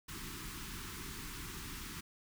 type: band-stop noise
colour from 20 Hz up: pink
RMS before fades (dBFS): -45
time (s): 0.08-2.01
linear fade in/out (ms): 10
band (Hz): 390 to 960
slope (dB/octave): 48
effects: none